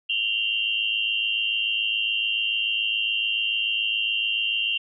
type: tone cluster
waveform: sine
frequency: 2754 / 2861 / 3145 Hz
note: F7 / F7 / G7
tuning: -25 / +41 / +5 cents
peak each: -25 / -27 / -28 dBFS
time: 0.09-4.78 s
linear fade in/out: 10 ms
effects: none